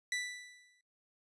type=tone with exponential decay; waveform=sawtooth; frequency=1975.5 Hz; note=B6; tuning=in tune; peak=-28 dBFS; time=0.12-0.81 s; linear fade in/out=2 ms; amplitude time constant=150 ms; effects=noise-tail reverb RT60 0.2 s tail -25 dB re dry + resampled to 22050 Hz